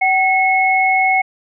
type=tone pair together; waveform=sine; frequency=760.1 / 2183 Hz; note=F#5 / C#7; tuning=+46 / -27 cents; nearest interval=octave + tritone; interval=1827 cents; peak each=-14 dBFS; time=0.01-1.22 s; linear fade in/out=10 ms; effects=none